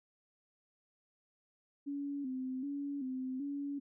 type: tone with vibrato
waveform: sine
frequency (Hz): 270.7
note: C#4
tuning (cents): -41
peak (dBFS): -36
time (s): 1.86-3.8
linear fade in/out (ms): 20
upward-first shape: square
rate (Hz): 1.3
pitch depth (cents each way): 78
effects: none

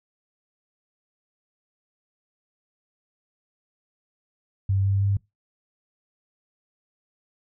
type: tone with pitch steps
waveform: sine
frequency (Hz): 97.3 / 98.43 / 99.57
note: G2 / G2 / G2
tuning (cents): -12 / +8 / +28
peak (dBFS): -19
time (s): 4.69-5.17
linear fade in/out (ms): 5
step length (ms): 160
effects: noise-tail reverb RT60 0.2 s tail -23 dB re dry

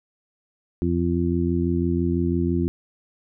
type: harmonic tone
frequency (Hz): 86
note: F2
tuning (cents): -26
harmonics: 1 / 2 / 3 / 4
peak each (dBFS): -25 / -25 / -25 / -25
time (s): 0.82-2.68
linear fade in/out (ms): 0
effects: none

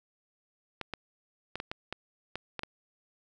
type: clicks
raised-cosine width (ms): 0.3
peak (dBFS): -19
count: 9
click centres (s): 0.813 / 0.937 / 1.556 / 1.601 / 1.715 / 1.926 / 2.356 / 2.593 / 2.634
effects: none

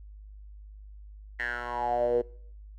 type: tone with band-pass filter sweep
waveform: 10% pulse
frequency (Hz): 121.1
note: B2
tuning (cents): -34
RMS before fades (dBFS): -29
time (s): 1.39-2.22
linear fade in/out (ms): 10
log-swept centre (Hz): 1900 to 430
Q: 7.9
effects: noise-tail reverb RT60 0.6 s tail -23 dB re dry + added 51 Hz sine -44 dBFS peak until 2.78 s

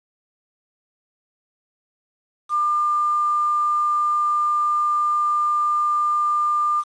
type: tone with quantisation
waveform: sine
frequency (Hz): 1199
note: D6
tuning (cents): +36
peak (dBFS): -17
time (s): 2.49-6.84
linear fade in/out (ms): 50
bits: 7
effects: resampled to 22050 Hz

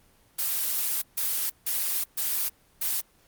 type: noise bursts at uneven times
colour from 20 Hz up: blue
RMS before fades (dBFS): -27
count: 5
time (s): 0.38-1.02 / 1.17-1.5 / 1.66-2.04 / 2.17-2.49 / 2.81-3.01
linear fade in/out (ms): 10
effects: pink hiss -61 dBFS RMS until 3.27 s + Opus 24 kbps

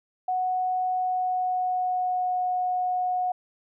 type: tone with pitch glide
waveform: sine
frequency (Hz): 738 to 729.9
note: F#5 to F#5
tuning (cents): -5 to -24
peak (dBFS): -23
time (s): 0.28-3.32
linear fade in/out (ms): 5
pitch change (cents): -19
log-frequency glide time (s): 0.89-2.41
effects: none

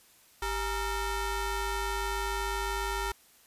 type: ring-modulated tone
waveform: 20% pulse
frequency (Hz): 443.1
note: A4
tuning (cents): +12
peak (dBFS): -22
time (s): 0.42-3.12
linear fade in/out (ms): 5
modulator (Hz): 493
effects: white hiss -60 dBFS RMS until 3.46 s + resampled to 32000 Hz

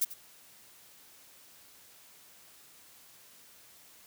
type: noise with echo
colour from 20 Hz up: violet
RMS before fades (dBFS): -27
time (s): 0.01-0.05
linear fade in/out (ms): 10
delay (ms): 91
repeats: 1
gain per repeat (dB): -15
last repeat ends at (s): 0.141
effects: white hiss -57 dBFS RMS until 4.06 s + high-pass 60 Hz 12 dB/octave

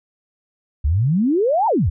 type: exponential two-way sweep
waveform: sine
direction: up then down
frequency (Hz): 65.41 to 948 to 65.41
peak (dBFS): -14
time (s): 0.84-1.9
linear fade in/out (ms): 10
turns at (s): 1.67
effects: none

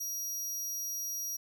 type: tone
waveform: sawtooth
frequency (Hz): 5740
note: F8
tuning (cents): +47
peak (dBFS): -32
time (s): 0-1.37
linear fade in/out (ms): 10
effects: none

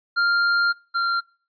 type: tone pair in turn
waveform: square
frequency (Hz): 1396.9 / 1381.7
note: F6 / F6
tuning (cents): 0 / -19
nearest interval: unison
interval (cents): 19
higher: first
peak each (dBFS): -18 / -20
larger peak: first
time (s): 0.16-0.73 / 0.94-1.21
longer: first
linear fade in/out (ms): 20
effects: noise-tail reverb RT60 0.4 s tail -24 dB re dry + resampled to 11025 Hz

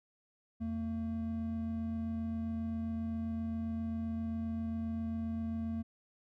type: tone pair together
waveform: triangle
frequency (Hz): 84.61 / 226.3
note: E2 / A3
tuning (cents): +46 / +49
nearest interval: octave + perfect fourth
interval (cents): 1703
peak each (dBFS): -39 / -33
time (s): 0.6-5.83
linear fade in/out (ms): 20
effects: none

